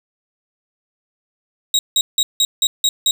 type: tone bursts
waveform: 30% pulse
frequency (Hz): 3809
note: A#7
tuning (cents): +37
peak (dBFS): -10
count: 7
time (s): 1.74-3.11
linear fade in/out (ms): 2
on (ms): 50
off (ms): 170
effects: none